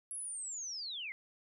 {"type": "linear sweep", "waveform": "sine", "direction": "down", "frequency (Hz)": [11000, 2012], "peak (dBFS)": -39, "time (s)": [0.11, 1.12], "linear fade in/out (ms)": 0, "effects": []}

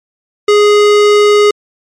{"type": "tone", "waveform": "square", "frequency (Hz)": 415.3, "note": "G#4", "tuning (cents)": 0, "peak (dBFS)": -5, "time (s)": [0.48, 1.51], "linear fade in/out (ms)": 5, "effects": ["low-pass 6000 Hz 12 dB/octave", "MP3 64 kbps"]}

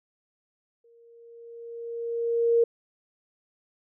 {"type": "tone with exponential growth", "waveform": "sine", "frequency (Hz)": 466.2, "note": "A#4", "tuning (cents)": 0, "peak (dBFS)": -16, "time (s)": [0.84, 2.64], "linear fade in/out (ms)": 5, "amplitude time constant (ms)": 390, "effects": []}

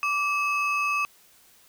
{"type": "ring-modulated tone", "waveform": "triangle", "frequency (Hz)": 1874, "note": "A#6", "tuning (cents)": 9, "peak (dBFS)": -18, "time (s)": [0.03, 1.05], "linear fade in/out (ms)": 0, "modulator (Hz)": 709, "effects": ["white hiss -57 dBFS RMS until 1.68 s"]}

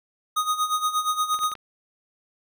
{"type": "tone with tremolo", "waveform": "square", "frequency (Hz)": 1244.5, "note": "D#6", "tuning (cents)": 0, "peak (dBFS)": -20, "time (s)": [0.36, 1.54], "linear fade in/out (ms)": 10, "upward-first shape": "sine", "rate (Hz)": 8.5, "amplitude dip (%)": 75}
{"type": "clicks", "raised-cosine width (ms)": 0.3, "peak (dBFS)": -25, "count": 5, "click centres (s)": [1.343, 1.39, 1.435, 1.517, 1.553]}
{"effects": []}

